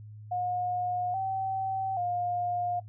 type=tone with pitch steps; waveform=sine; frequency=720 / 768 / 709 Hz; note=F#5 / G5 / F5; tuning=-47 / -36 / +26 cents; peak=-28 dBFS; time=0.31-2.8 s; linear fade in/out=10 ms; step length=830 ms; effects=noise-tail reverb RT60 0.1 s tail -17 dB re dry + added 106 Hz sine -43 dBFS peak until 2.88 s